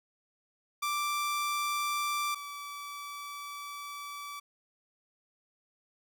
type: tone pair in turn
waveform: sawtooth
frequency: 1174.7 / 1154.5 Hz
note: D6 / D6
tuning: 0 / -30 cents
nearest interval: unison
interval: 30 cents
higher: first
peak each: -26 / -36 dBFS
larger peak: first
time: 0.82-2.35 / 2.35-4.4 s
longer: second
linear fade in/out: 10 ms
effects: none